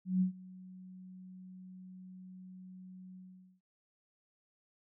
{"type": "tone with ADSR envelope", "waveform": "sine", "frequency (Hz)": 185, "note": "F#3", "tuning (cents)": 0, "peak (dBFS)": -25, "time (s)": [0.05, 3.61], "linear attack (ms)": 160, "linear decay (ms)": 110, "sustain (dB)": -23, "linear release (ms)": 450, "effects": []}